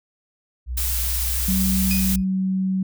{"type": "tone with pitch glide", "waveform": "sine", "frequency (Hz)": [61.8, 62.66], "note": ["B1", "B1"], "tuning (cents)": [2, 26], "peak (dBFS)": -24, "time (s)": [0.66, 2.24], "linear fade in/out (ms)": 50, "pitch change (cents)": 24, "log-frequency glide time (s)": [1.04, 2.12]}
{"type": "noise", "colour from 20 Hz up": "blue", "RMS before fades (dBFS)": -25, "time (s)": [0.77, 2.16], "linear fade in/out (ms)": 5}
{"type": "tone", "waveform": "sine", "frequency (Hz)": 189, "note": "F#3", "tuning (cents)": 37, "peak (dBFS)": -19, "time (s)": [1.48, 2.83], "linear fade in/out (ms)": 5}
{"type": "tone with exponential decay", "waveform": "30% pulse", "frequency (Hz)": 2489, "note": "D#7", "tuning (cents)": 0, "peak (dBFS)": -21, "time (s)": [1.91, 2.24], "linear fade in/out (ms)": 0, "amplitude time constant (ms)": 70}
{"effects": []}